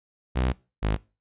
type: tone pair in turn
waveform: sawtooth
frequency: 63.3 / 52.66 Hz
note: B1 / G#1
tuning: +43 / +25 cents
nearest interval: minor third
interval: 318 cents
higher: first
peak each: -18 dBFS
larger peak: neither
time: 0.35-0.53 / 0.82-0.97 s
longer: first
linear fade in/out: 20 ms
effects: noise-tail reverb RT60 0.3 s tail -22 dB re dry + resampled to 8000 Hz